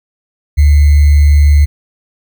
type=tone with sample-and-hold; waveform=sine; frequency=73.1 Hz; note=D2; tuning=7 cents flat; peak=-3 dBFS; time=0.57-1.66 s; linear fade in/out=20 ms; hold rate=2100 Hz; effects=none

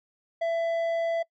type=tone with low-pass filter; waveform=square; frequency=667 Hz; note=E5; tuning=20 cents sharp; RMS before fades=-27 dBFS; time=0.41-1.23 s; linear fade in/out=10 ms; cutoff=1800 Hz; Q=0.56; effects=noise-tail reverb RT60 0.1 s tail -24 dB re dry

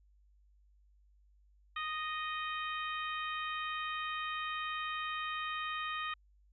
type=harmonic tone; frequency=621 Hz; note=D#5; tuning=3 cents flat; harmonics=2 / 3 / 4 / 5 / 6; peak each=-38 / -42 / -44 / -46 / -48 dBFS; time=1.76-6.14 s; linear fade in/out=5 ms; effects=added 50 Hz sine -63 dBFS peak until 6.52 s

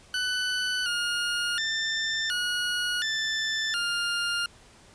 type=tone with pitch steps; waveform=20% pulse; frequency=1496 / 1425 / 1786 / 1450 / 1765 / 1407 Hz; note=F#6 / F6 / A6 / F#6 / A6 / F6; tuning=+19 / +34 / +25 / -35 / +5 / +12 cents; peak=-21 dBFS; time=0.14-4.46 s; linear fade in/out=2 ms; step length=720 ms; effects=pink hiss -54 dBFS RMS until 4.94 s + resampled to 22050 Hz

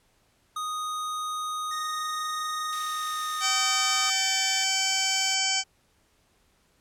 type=tone; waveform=square; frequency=1243 Hz; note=D#6; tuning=2 cents flat; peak=-30 dBFS; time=0.56-4.1 s; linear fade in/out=5 ms
type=tone with pitch glide; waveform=20% pulse; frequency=1852 to 1772.5 Hz; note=A#6 to A6; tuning=-12 to +12 cents; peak=-32 dBFS; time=1.71-4.64 s; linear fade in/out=5 ms; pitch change=-76 cents; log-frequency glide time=2.76-4.46 s
type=high-pass noise; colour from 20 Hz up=white; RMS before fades=-43 dBFS; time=2.72-5.35 s; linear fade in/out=10 ms; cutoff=1500 Hz; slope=24 dB/octave
type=harmonic tone; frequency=769 Hz; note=G5; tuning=33 cents flat; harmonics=1 / 2 / 3 / 4 / 6 / 7 / 8 / 9 / 10; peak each=-34 / -36 / -31 / -30 / -31 / -32 / -34 / -31 / -34 dBFS; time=3.4-5.64 s; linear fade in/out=50 ms
effects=pink hiss -66 dBFS RMS until 6.8 s + low-pass 12000 Hz 12 dB/octave

